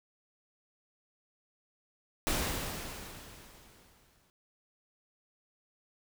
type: noise with exponential decay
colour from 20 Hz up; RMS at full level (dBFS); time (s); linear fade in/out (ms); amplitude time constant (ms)
pink; -30; 2.27-4.3; 0; 440
effects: none